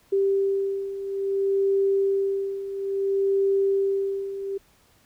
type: beating tone pair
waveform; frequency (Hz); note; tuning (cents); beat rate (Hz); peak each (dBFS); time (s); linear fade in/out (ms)
sine; 392 / 392.59; G4 / G4; 0 / +3; 0.59; -27 / -22; 0.12-4.58; 10
effects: pink hiss -60 dBFS RMS until 5.05 s